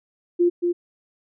sine tone with echo, 349.2 Hz, F4, in tune, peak -14 dBFS, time 0.39-0.5 s, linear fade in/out 20 ms, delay 230 ms, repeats 1, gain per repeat -4 dB, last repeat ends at 0.73 s, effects none

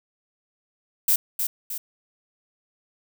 violet noise with echo, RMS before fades -19 dBFS, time 1.08-1.16 s, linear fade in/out 5 ms, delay 310 ms, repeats 2, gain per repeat -6 dB, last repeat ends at 1.78 s, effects none

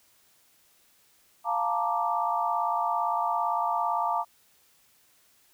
sine chord, Bb major seventh, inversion second, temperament equal with one note detuned, 698.5 / 880 / 937.7 / 1174.7 Hz, F5 / A5 / Bb5 / D6, 0 / 0 / +10 / 0 cents, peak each -30 dBFS, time 1.44-4.25 s, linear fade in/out 50 ms, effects white hiss -63 dBFS RMS until 5.53 s

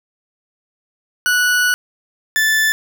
40% pulse tone pair in turn, 1474 / 1752.9 Hz, F#6 / A6, -7 / -7 cents, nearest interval minor third, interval 300 cents, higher second, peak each -12 / -12 dBFS, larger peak neither, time 1.26-1.74 / 2.36-2.72 s, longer first, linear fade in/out 0 ms, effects none

